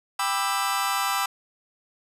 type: chord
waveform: sawtooth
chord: E minor seventh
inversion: first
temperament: just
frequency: 791.1 / 988.9 / 1186.7 / 1318.5 Hz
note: G5 / B5 / D6 / E6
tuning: +16 / +2 / +18 / 0 cents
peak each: -25 dBFS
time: 0.19-1.26 s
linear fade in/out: 5 ms
effects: resampled to 32000 Hz + 9-bit